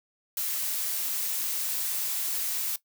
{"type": "noise", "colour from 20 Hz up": "blue", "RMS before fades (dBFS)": -30, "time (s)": [0.37, 2.76], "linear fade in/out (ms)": 2, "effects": ["noise-tail reverb RT60 0.1 s tail -17 dB re dry"]}